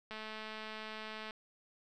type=click train; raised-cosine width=0.3 ms; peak=-29 dBFS; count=261; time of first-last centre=0.11-1.308 s; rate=217 Hz; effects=none